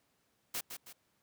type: noise with echo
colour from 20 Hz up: white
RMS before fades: -37 dBFS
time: 0.54-0.61 s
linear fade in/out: 10 ms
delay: 160 ms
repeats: 2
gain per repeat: -7 dB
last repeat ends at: 0.93 s
effects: pink hiss -75 dBFS RMS until 1.22 s + high-pass 100 Hz 12 dB/octave